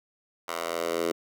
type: tone with high-pass filter sweep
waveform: 10% pulse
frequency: 84.1 Hz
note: E2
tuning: 35 cents sharp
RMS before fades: -30 dBFS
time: 0.48-1.12 s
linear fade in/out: 5 ms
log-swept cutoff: 840 to 380 Hz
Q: 1.9
effects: none